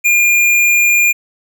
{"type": "tone", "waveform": "square", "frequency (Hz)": 2411, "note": "D7", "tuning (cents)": 45, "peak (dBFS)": -9, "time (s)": [0.04, 1.13], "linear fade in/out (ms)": 20, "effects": []}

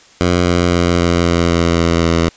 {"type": "tone with pitch steps", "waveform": "10% pulse", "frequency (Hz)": [88.4, 87.69, 86.98, 86.28, 85.59, 84.9, 84.21, 83.53], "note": ["F2", "F2", "F2", "F2", "F2", "F2", "E2", "E2"], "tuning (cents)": [22, 8, -6, -20, -34, -48, 37, 23], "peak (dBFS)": -3, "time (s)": [0.21, 2.29], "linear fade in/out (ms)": 0, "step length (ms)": 260, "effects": ["white hiss -45 dBFS RMS until 2.36 s", "resampled to 16000 Hz"]}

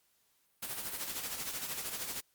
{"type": "noise with tremolo", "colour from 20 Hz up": "white", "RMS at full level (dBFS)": -37, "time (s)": [0.62, 2.21], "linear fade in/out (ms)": 10, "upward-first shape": "sine", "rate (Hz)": 13, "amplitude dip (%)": 55, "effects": ["white hiss -73 dBFS RMS until 2.34 s", "Opus 48 kbps"]}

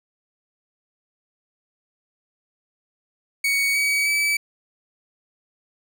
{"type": "tone with pitch steps", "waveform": "40% pulse", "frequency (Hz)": [2236, 2267, 2299], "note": ["C#7", "C#7", "D7"], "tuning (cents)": [14, 38, -37], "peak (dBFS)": -18, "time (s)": [3.44, 4.37], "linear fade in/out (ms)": 5, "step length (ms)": 310, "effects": []}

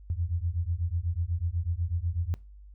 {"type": "beating tone pair", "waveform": "sine", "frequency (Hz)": [82, 90.1], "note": ["E2", "F#2"], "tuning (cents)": [-9, -45], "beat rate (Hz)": 8.1, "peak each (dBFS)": -30, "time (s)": [0.1, 2.34], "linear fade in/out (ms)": 0, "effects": ["noise-tail reverb RT60 0.3 s tail -22 dB re dry", "added 50 Hz sine -46 dBFS peak until 2.74 s"]}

